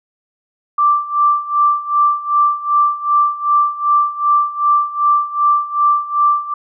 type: tone with tremolo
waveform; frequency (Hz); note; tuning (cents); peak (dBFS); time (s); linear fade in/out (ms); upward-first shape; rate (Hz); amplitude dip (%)
sine; 1174.7; D6; 0; -8; 0.78-6.54; 5; sine; 2.6; 85
effects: none